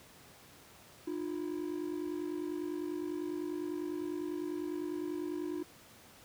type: ring-modulated tone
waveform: triangle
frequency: 329.6 Hz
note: E4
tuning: in tune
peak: -30 dBFS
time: 1.07-5.63 s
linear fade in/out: 5 ms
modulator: 25 Hz
effects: pink hiss -57 dBFS RMS until 6.24 s + high-pass 80 Hz 12 dB/octave